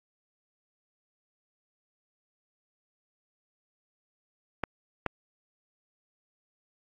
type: clicks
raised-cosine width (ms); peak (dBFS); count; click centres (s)
0.5; -13; 2; 4.637 / 5.063
effects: AAC 32 kbps